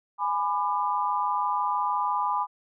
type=chord; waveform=sine; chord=G# diminished; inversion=none; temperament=just; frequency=830.6 / 996.7 / 1196.1 Hz; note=G#5 / B5 / D6; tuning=0 / +16 / +31 cents; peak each=-29 / -26 / -30 dBFS; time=0.18-2.47 s; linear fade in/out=50 ms; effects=none